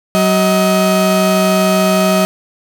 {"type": "tone pair together", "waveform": "35% pulse", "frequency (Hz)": [188.17, 632], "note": ["F#3", "D#5"], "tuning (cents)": [29, 27], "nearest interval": "octave + major sixth", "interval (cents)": 2098, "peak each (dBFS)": -11, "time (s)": [0.15, 2.25], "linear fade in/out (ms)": 0, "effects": []}